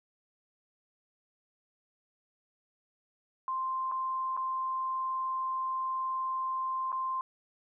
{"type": "tone with dropouts", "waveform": "sine", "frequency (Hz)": 1046.5, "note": "C6", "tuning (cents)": 0, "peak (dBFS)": -30, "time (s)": [3.48, 7.21], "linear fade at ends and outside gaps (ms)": 1, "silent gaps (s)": [[3.915, 3.92], [4.367, 4.374], [6.919, 6.927]], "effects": []}